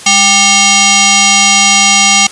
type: tone with frequency modulation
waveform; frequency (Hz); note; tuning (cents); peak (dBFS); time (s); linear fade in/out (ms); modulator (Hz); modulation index
sine; 1779; A6; +19; -4; 0.06-2.27; 5; 991; 5.7
effects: white hiss -29 dBFS RMS until 2.31 s + resampled to 22050 Hz